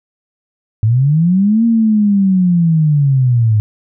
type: linear two-way sweep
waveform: sine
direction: up then down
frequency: 104.2 to 233.1 to 104.2 Hz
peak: -8 dBFS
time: 0.83-3.6 s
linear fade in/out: 0 ms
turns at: 1.65 s
effects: none